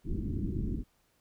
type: low-pass noise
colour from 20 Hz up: pink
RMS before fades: -33 dBFS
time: 0.04-0.84 s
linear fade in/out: 50 ms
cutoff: 350 Hz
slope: 48 dB/octave
effects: pink hiss -71 dBFS RMS until 1.2 s